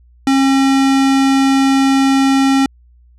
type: tone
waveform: square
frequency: 270 Hz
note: C#4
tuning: 45 cents flat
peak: -10 dBFS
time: 0.27-2.66 s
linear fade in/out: 2 ms
effects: added 60 Hz sine -44 dBFS peak until 3.18 s + low-pass 8000 Hz 12 dB/octave

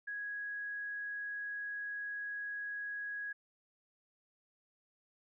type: tone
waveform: sine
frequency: 1661.2 Hz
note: G#6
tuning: in tune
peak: -38 dBFS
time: 0.07-3.33 s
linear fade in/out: 10 ms
effects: none

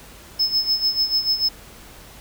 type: tone with tremolo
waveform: triangle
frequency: 5210 Hz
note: E8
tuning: 21 cents flat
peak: -14 dBFS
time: 0.39-1.49 s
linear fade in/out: 10 ms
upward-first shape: sine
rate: 6.8 Hz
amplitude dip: 75%
effects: added 50 Hz sine -49 dBFS peak until 2.2 s + pink hiss -44 dBFS RMS until 2.2 s

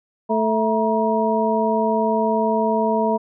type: harmonic tone with a mistuned harmonic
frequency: 220 Hz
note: A3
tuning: in tune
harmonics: 1 / 2 / 3 / 4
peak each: -22 / -22 / -22 / -22 dBFS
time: 0.29-3.18 s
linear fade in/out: 20 ms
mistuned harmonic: 4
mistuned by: +130 cents
effects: none

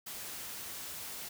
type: noise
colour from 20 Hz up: white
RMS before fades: -43 dBFS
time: 0.06-1.29 s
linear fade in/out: 10 ms
effects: none

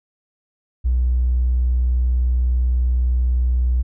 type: tone with tanh clipping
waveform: triangle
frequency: 61.74 Hz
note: B1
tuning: in tune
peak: -14 dBFS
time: 0.84-3.83 s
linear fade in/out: 20 ms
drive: 2 dB
effects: none

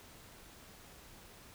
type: silence
effects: pink hiss -56 dBFS RMS until 1.54 s

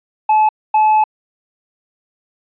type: tone bursts at uneven times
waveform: triangle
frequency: 861 Hz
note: A5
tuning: 38 cents flat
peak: -7 dBFS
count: 2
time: 0.29-0.49 / 0.74-1.04 s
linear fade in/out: 5 ms
effects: resampled to 8000 Hz

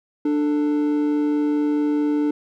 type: tone pair together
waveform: triangle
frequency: 295.9 / 443.4 Hz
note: D4 / A4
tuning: +13 / +13 cents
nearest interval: perfect fifth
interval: 700 cents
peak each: -16 / -26 dBFS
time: 0.25-2.31 s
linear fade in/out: 5 ms
effects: none

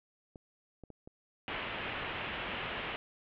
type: clicks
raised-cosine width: 2 ms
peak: -35 dBFS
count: 5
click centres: 0.358 / 0.837 / 0.903 / 1.075 / 1.529 s
type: low-pass noise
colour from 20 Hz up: white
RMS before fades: -39 dBFS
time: 1.48-2.96 s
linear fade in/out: 0 ms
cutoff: 3100 Hz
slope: 48 dB/octave
effects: none

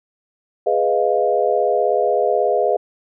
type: chord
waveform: sine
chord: F half-diminished seventh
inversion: first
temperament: equal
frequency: 415.3 / 493.9 / 622.3 / 698.5 Hz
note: Ab4 / Cb5 / Eb5 / F5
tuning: 0 / 0 / 0 / 0 cents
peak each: -20 dBFS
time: 0.66-2.77 s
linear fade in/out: 10 ms
effects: none

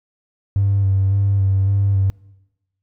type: tone with vibrato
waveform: triangle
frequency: 98 Hz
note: G2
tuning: in tune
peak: -10 dBFS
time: 0.56-2.1 s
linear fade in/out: 0 ms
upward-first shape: square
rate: 1.8 Hz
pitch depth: 22 cents each way
effects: noise-tail reverb RT60 1.0 s tail -26 dB re dry + tanh soft clip ceiling -10 dBFS

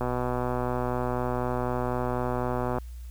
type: click train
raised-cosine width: 1 ms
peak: -15 dBFS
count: 345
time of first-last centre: 0.01-2.784 s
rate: 124 Hz
effects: added 60 Hz sine -37 dBFS peak until 3.1 s + white hiss -59 dBFS RMS until 3.1 s

